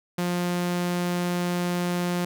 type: tone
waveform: sawtooth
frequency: 176.5 Hz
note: F3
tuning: 19 cents sharp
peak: -20 dBFS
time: 0.18-2.25 s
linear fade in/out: 5 ms
effects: none